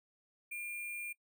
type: tone with sample-and-hold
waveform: sine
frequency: 2400 Hz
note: D7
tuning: 37 cents sharp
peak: -39 dBFS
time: 0.51-1.13 s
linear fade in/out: 10 ms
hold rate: 11025 Hz
effects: noise-tail reverb RT60 0.1 s tail -21 dB re dry